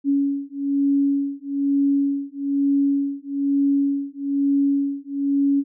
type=beating tone pair; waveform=sine; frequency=279.2 / 280.3 Hz; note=C#4 / C#4; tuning=+13 / +19 cents; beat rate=1.1 Hz; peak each=-21 dBFS; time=0.04-5.64 s; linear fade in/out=50 ms; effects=none